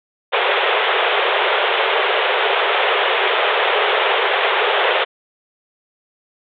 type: band-pass noise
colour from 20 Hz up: pink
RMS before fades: -17 dBFS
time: 0.32-5.05 s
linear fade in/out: 20 ms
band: 390 to 3600 Hz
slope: 96 dB/octave
effects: none